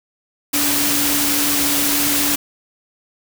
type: tone in noise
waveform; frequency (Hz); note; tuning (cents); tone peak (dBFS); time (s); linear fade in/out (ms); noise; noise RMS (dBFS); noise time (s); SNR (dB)
sine; 288.3; D4; -32; -23; 0.53-2.36; 10; white; -18; 0.53-2.36; -8
effects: none